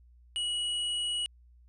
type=tone with hard clipping; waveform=sine; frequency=2918 Hz; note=F#7; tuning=25 cents flat; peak=-31 dBFS; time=0.36-1.26 s; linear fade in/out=0 ms; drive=10 dB; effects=added 60 Hz sine -55 dBFS peak until 1.68 s + resampled to 24000 Hz